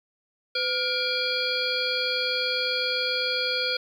harmonic tone with a mistuned harmonic, 473.7 Hz, A#4, 28 cents sharp, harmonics 1 / 3 / 5 / 7 / 9 / 10, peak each -31 / -31 / -31 / -31 / -31 / -31 dBFS, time 0.55-3.77 s, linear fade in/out 5 ms, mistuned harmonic 1, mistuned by +110 cents, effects 9-bit

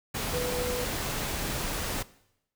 sine tone in noise, 493.9 Hz, B4, in tune, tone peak -30 dBFS, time 0.33-0.85 s, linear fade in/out 10 ms, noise pink, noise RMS -32 dBFS, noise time 0.14-2.03 s, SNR -1 dB, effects noise-tail reverb RT60 0.8 s tail -19 dB re dry

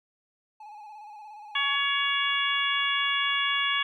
triangle tone with vibrato, 844 Hz, G#5, 28 cents sharp, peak -40 dBFS, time 0.6-1.76 s, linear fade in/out 5 ms, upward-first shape square, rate 17 Hz, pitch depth 42 cents each way
harmonic tone, 562 Hz, C#5, 24 cents sharp, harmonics 2 / 3 / 4 / 5 / 6, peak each -30 / -30 / -30 / -30 / -30 dBFS, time 1.55-3.83 s, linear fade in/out 5 ms
effects none

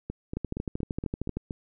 two click trains, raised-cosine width 3 ms, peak -20 / -17 dBFS, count 7 / 14, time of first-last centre 0.1-1.508 / 0.37-1.37 s, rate 4.26 / 13 Hz, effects none

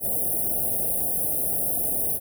white band-stop noise, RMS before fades -25 dBFS, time 0-2.2 s, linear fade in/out 50 ms, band 770 to 9300 Hz, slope 96 dB/octave, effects none

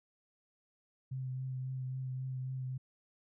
sine tone with vibrato, 130 Hz, C3, 11 cents flat, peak -36 dBFS, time 1.11-2.78 s, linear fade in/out 10 ms, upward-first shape triangle, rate 3.7 Hz, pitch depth 21 cents each way, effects none

